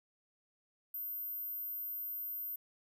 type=tone; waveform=sine; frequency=13610 Hz; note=G#9; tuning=41 cents sharp; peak=-38 dBFS; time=0.94-2.56 s; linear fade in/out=5 ms; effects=none